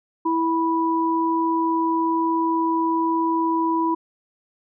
sine tone pair together, 328.2 / 983.5 Hz, E4 / B5, -8 / -7 cents, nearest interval octave + perfect fifth, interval 1901 cents, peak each -21 dBFS, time 0.25-3.95 s, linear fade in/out 10 ms, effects none

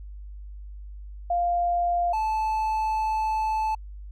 sine / triangle tone pair in turn, 698.5 / 872.3 Hz, F5 / A5, 0 / -15 cents, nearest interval major third, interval 385 cents, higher second, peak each -21 dBFS, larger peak neither, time 1.3-2.13 / 2.13-3.75 s, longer second, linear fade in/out 5 ms, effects added 50 Hz sine -37 dBFS peak until 4.11 s

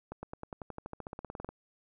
accelerating click train, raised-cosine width 1 ms, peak -26 dBFS, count 20, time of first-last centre 0.12-1.49 s, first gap 110 ms, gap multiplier 0.95, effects none

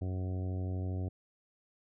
harmonic tone, 92.5 Hz, F#2, in tune, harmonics 1 / 2 / 3 / 4 / 5 / 6 / 7 / 8, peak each -33 / -44 / -44 / -48 / -52 / -54 / -53 / -56 dBFS, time 0.01-1.09 s, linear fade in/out 10 ms, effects none

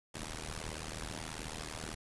pink noise with amplitude modulation, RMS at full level -38 dBFS, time 0.14-1.95 s, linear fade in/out 10 ms, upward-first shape sine, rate 78.4 Hz, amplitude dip 100%, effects resampled to 24000 Hz

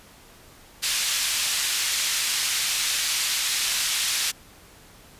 pink band-pass noise, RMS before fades -25 dBFS, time 0.82-4.32 s, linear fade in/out 20 ms, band 2700 to 10000 Hz, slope 12 dB/octave, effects pink hiss -50 dBFS RMS until 5.19 s + resampled to 32000 Hz

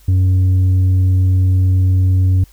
triangle tone with tanh clipping, 92.9 Hz, F#2, 7 cents sharp, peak -10 dBFS, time 0.08-2.44 s, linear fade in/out 5 ms, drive 8 dB, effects added 50 Hz sine -44 dBFS peak until 2.52 s + white hiss -51 dBFS RMS until 2.52 s

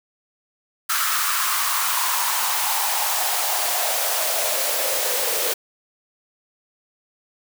white noise with high-pass filter sweep, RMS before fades -22 dBFS, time 0.89-5.54 s, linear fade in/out 10 ms, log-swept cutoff 1300 to 470 Hz, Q 4.5, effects none

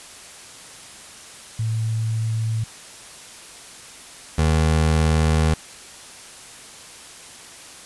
sine / 25% pulse tone pair in turn, 111.5 / 78.84 Hz, A2 / D#2, +23 / +23 cents, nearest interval tritone, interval 600 cents, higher first, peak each -20 / -12 dBFS, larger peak second, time 1.59-2.64 / 4.38-5.54 s, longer second, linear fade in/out 5 ms, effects white hiss -41 dBFS RMS until 7.85 s + resampled to 24000 Hz

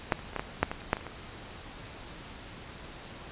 clicks, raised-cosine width 0.5 ms, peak -8 / -28 / -28 / -16 / -16 / -7 / -18 / -29 / -8 / -22 / -30 / -23 dBFS, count 12, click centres 0.122 / 0.192 / 0.333 / 0.363 / 0.395 / 0.63 / 0.715 / 0.818 / 0.931 / 0.969 / 1.01 / 1.067 s, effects pink hiss -45 dBFS RMS until 3.31 s + resampled to 8000 Hz

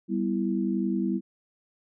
sine chord, E minor, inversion first, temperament equal, 196 / 246.9 / 329.6 Hz, G3 / B3 / E4, 0 / 0 / 0 cents, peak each -27 / -30 / -29 dBFS, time 0.08-1.21 s, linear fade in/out 50 ms, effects none

